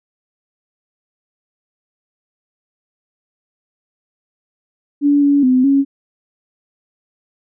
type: tone with pitch steps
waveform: sine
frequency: 287.3 / 284.2 / 255.3 / 276.4 Hz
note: D4 / C#4 / C4 / C#4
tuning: -38 / +43 / -42 / -5 cents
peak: -9 dBFS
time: 5.01-5.85 s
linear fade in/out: 50 ms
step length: 210 ms
effects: none